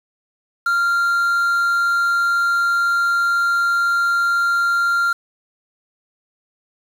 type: tone with quantisation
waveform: triangle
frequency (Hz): 1389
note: F6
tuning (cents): -10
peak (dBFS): -13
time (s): 0.66-5.13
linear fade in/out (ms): 5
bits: 6
effects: none